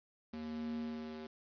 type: tone with high-pass filter sweep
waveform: square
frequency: 77.78 Hz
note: D#2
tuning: in tune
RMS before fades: -42 dBFS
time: 0.33-1.27 s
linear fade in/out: 5 ms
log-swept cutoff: 190 to 300 Hz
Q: 5.2
effects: resampled to 11025 Hz + 10-bit